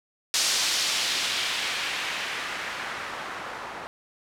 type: noise with low-pass filter sweep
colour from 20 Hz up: blue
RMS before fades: -29 dBFS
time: 0.34-3.87 s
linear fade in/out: 0 ms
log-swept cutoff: 5500 to 1000 Hz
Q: 1.1
effects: none